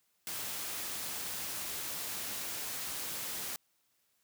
white noise, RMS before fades -39 dBFS, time 0.27-3.56 s, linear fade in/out 0 ms, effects white hiss -75 dBFS RMS until 4.23 s + high-pass 60 Hz 12 dB/octave

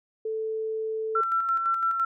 sine tone, 440 Hz, A4, in tune, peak -27 dBFS, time 0.25-1.21 s, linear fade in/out 5 ms
sine tone with tremolo, 1349 Hz, E6, 40 cents sharp, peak -21 dBFS, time 1.15-2.05 s, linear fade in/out 5 ms, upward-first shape square, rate 5.9 Hz, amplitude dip 40%
effects none

